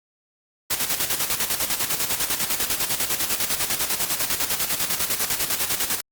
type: noise with tremolo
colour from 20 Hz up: white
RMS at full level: -22 dBFS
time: 0.7-6.01 s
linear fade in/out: 10 ms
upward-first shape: square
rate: 10 Hz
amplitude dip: 60%
effects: Opus 48 kbps